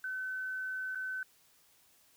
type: tone with dropouts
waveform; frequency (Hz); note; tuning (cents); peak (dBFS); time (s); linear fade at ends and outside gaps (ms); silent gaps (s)
sine; 1520; F#6; +46; -35; 0.04-1.23; 2; 0.949-0.955
effects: white hiss -66 dBFS RMS until 2.16 s